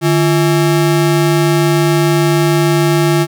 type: ring-modulated tone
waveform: square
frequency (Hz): 246.9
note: B3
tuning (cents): 0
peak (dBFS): -7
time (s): 0.01-3.27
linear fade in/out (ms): 50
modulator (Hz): 96.6
effects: none